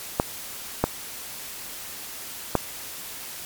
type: clicks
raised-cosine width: 1 ms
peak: -4 dBFS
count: 3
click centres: 0.199 / 0.84 / 2.553 s
effects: white hiss -37 dBFS RMS until 3.45 s + MP3 96 kbps